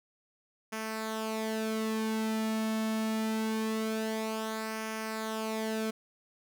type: tone with flanger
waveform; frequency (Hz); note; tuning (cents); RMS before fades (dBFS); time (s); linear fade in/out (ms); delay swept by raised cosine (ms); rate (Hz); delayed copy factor
sawtooth; 220; A3; 0; -33; 0.72-5.91; 10; 0.25 to 2.05; 0.24; -0.6
effects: none